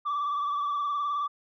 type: tone with vibrato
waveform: sine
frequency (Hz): 1160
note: D6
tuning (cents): -22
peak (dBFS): -24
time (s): 0.05-1.28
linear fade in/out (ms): 20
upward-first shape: triangle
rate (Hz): 19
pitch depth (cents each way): 57
effects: tanh soft clip ceiling -25 dBFS